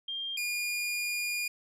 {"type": "tone pair in turn", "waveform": ["sine", "sawtooth"], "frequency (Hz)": [3198, 2428], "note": ["G7", "D#7"], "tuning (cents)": [34, -43], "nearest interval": "perfect fourth", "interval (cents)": 477, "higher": "first", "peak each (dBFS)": [-33, -27], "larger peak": "second", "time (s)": [[0.08, 0.37], [0.37, 1.48]], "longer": "second", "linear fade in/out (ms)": 5, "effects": ["resampled to 32000 Hz"]}